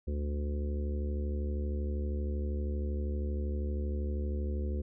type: harmonic tone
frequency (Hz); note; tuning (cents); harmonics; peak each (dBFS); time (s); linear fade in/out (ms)
72.7; D2; -17; 1 / 3 / 4 / 5 / 6 / 7; -31 / -41 / -49 / -43 / -49 / -47; 0.07-4.82; 10
effects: none